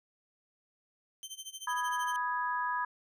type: tone with tremolo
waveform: 20% pulse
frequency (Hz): 3109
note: G7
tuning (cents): -15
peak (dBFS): -34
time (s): 1.23-2.16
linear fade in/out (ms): 0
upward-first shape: sine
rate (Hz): 13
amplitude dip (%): 90
type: chord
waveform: sine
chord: G# minor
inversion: first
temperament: equal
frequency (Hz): 987.8 / 1244.5 / 1661.2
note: B5 / D#6 / G#6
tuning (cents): 0 / 0 / 0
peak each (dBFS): -32 / -38 / -36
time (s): 1.67-2.85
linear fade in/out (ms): 5
effects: none